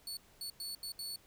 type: tone bursts at uneven times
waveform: sawtooth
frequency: 4435 Hz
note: C#8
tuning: in tune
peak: -37 dBFS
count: 5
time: 0.07-0.17 / 0.41-0.5 / 0.6-0.75 / 0.83-0.92 / 0.99-1.16 s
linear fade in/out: 2 ms
effects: pink hiss -64 dBFS RMS until 1.26 s